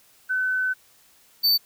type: tone pair in turn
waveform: sine / square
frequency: 1514 / 4554 Hz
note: F#6 / C#8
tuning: +39 / +46 cents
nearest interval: octave + perfect fifth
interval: 1907 cents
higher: second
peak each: -21 / -17 dBFS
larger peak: second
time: 0.29-0.74 / 1.43-1.58 s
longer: first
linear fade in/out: 20 ms
effects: white hiss -57 dBFS RMS until 1.65 s